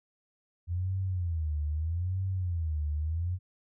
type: tone with vibrato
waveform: sine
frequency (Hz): 84.3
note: E2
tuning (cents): +39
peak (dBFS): -28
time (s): 0.67-3.39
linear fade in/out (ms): 50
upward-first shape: sine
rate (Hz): 0.79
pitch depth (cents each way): 210
effects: none